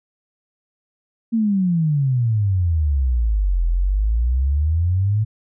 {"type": "exponential two-way sweep", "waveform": "sine", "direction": "down then up", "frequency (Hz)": [233.1, 41.4, 110.8], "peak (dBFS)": -15, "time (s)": [1.32, 5.25], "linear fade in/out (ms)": 20, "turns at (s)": 3.66, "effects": []}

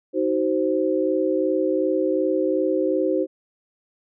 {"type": "chord", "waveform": "sine", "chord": "C diminished", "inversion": "first", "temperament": "just", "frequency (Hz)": [314, 376.7, 523.3], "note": ["Eb4", "Gb4", "C5"], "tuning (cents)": [16, 31, 0], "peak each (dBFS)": -23, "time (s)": [0.13, 3.27], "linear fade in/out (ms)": 50, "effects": []}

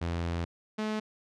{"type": "tone pair in turn", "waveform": "sawtooth", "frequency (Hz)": [85, 215.2], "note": ["F2", "A3"], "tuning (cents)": [-46, -38], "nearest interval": "octave + major third", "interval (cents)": 1608, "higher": "second", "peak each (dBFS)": -26, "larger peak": "neither", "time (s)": [[0.01, 0.45], [0.78, 1]], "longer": "first", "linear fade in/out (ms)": 10, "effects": ["low-pass 5000 Hz 12 dB/octave"]}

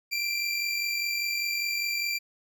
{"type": "tone pair together", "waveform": "25% pulse", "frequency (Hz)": [2357, 2402], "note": ["D7", "D7"], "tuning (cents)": [6, 38], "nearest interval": "unison", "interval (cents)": 32, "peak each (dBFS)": [-24, -31], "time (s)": [0.11, 2.19], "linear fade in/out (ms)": 20, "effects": []}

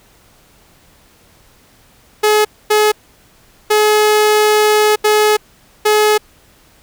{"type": "tone bursts at uneven times", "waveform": "sawtooth", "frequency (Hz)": 424.6, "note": "G#4", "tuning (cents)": 38, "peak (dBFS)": -5, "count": 5, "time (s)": [[2.23, 2.45], [2.7, 2.92], [3.7, 4.96], [5.04, 5.37], [5.85, 6.18]], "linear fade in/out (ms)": 10, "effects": ["pink hiss -49 dBFS RMS until 6.82 s"]}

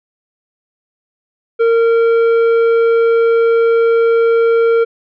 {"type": "tone with tanh clipping", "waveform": "triangle", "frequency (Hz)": 460, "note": "A#4", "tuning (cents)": -23, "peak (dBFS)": -10, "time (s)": [1.59, 4.85], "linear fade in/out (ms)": 20, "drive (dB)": 13, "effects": []}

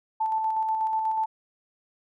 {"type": "tone with tremolo", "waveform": "sine", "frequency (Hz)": 880, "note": "A5", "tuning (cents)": 0, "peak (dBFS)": -22, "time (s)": [0.2, 1.26], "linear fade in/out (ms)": 10, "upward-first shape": "square", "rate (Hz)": 8.2, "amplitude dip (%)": 30, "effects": []}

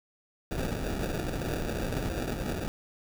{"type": "noise with sample-and-hold", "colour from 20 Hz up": "pink", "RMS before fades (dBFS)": -32, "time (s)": [0.51, 2.68], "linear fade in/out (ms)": 0, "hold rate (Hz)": 1050, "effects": []}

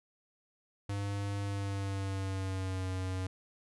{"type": "tone with pitch glide", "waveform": "square", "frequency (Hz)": [100.5, 93.23], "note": ["G2", "F#2"], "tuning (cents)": [44, 14], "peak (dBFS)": -34, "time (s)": [0.89, 3.27], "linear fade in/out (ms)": 5, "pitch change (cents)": -130, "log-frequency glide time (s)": [1.43, 2.87], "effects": ["resampled to 24000 Hz"]}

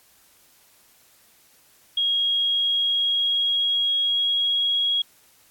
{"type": "tone with pitch glide", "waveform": "sine", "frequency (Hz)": [3282, 3309], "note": ["G#7", "G#7"], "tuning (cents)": [-21, -7], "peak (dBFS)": -19, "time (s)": [1.97, 5.02], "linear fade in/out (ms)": 5, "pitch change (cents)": 14, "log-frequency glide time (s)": [2.33, 4.78], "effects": ["white hiss -57 dBFS RMS until 5.5 s", "AAC 64 kbps"]}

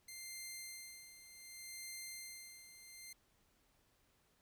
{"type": "tone with tremolo", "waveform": "10% pulse", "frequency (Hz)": 2093, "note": "C7", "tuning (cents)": 0, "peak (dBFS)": -37, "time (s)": [0.08, 3.13], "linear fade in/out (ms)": 5, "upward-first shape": "sine", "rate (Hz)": 0.66, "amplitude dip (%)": 70, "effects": ["pink hiss -75 dBFS RMS until 4.41 s"]}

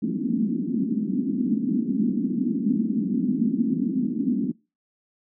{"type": "band-pass noise", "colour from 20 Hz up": "white", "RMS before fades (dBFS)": -24, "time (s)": [0.02, 4.52], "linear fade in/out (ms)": 10, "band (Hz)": [190, 280], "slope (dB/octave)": 48, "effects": ["noise-tail reverb RT60 0.3 s tail -25 dB re dry"]}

